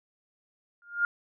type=tone with exponential growth; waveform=sine; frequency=1410 Hz; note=F6; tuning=16 cents sharp; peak=-19 dBFS; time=0.82-1.05 s; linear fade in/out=1 ms; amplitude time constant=50 ms; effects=none